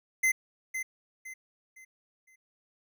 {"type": "tone with echo", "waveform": "square", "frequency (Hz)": 2061, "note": "C7", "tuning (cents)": -27, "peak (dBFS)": -23, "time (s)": [0.23, 0.32], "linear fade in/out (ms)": 10, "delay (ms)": 510, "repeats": 4, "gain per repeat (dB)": -9, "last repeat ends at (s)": 2.36, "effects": []}